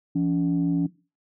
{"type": "tone pair together", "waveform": "sine", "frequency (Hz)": [170, 283.1], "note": ["F3", "C#4"], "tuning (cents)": [-46, 37], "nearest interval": "major sixth", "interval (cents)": 883, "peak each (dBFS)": [-23, -21], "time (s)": [0.15, 0.87], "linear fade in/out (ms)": 10, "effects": ["noise-tail reverb RT60 0.3 s tail -18 dB re dry", "tanh soft clip ceiling -15 dBFS"]}